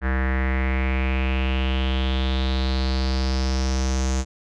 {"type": "tone with low-pass filter sweep", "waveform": "square", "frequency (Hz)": 65.41, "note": "C2", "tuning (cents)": 0, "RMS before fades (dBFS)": -22, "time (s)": [0.01, 4.25], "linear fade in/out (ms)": 50, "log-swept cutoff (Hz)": [1700, 6800], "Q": 5.1, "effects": []}